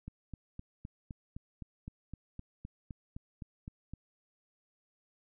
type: click train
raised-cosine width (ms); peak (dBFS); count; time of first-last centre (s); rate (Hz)
5; -30; 16; 0.08-3.936; 3.89
effects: none